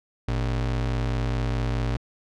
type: ring-modulated tone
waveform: square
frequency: 84.9 Hz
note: F2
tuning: 48 cents flat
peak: -21 dBFS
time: 0.28-1.97 s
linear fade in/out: 5 ms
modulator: 32.4 Hz
effects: low-pass 5000 Hz 12 dB/octave